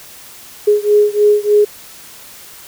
sine beating tone pair, 415.3 / 418.6 Hz, G#4 / G#4, 0 / +14 cents, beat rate 3.3 Hz, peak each -11 / -12 dBFS, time 0.67-1.65 s, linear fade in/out 10 ms, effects white hiss -37 dBFS RMS until 2.67 s

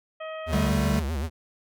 harmonic tone, 633 Hz, D#5, 30 cents sharp, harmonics 1 / 2 / 3 / 4 / 5, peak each -34 / -40 / -44 / -46 / -48 dBFS, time 0.2-0.69 s, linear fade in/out 10 ms
square tone with vibrato, 74.3 Hz, D2, 21 cents sharp, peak -27 dBFS, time 0.46-1.3 s, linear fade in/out 50 ms, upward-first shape sine, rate 7.9 Hz, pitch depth 190 cents each way
square chord, D suspended fourth, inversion none, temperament equal with one note detuned, 146.83 / 194.19 / 220 Hz, D3 / G3 / A3, 0 / -16 / 0 cents, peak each -28 dBFS, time 0.52-1 s, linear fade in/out 10 ms
effects none

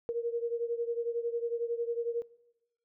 sine beating tone pair, 466.2 / 477.2 Hz, A#4 / A#4, 0 / +41 cents, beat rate 11 Hz, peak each -32 / -36 dBFS, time 0.09-2.22 s, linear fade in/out 0 ms, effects noise-tail reverb RT60 1.0 s tail -22 dB re dry

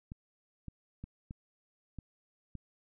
clicks, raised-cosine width 5 ms, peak -30 dBFS, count 6, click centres 0.119 / 0.683 / 1.04 / 1.309 / 1.987 / 2.553 s, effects none

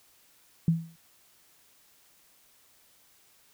sine tone with exponential decay, 164.81 Hz, E3, in tune, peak -17 dBFS, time 0.68-0.96 s, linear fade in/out 2 ms, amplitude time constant 59 ms, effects white hiss -62 dBFS RMS until 3.53 s

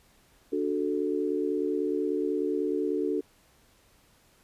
sine chord, D major, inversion none, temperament equal, 293.7 / 370 / 440 Hz, D4 / F#4 / A4, 0 / 0 / 0 cents, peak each -30 dBFS, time 0.52-3.21 s, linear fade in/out 10 ms, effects pink hiss -62 dBFS RMS until 4.43 s + resampled to 32000 Hz

